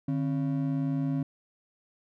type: ring-modulated tone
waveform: triangle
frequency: 209.3 Hz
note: G#3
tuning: 14 cents sharp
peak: -21 dBFS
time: 0.08-1.23 s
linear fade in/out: 5 ms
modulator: 59.1 Hz
effects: none